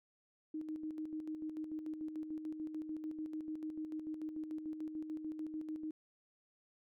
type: tone with tremolo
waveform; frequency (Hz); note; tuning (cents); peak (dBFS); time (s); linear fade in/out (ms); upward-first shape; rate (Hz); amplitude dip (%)
sine; 311.1; D#4; 0; -38; 0.54-5.91; 5; square; 6.8; 50
effects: none